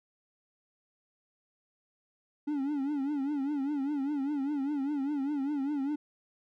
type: tone with vibrato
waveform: triangle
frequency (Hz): 283.2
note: C#4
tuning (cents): +37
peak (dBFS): -27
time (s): 2.47-5.96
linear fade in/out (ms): 10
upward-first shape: triangle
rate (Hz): 5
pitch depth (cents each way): 130
effects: none